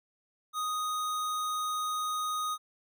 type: tone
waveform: square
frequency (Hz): 1244.5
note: D#6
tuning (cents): 0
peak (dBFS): -31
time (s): 0.53-2.58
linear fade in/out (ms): 50
effects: none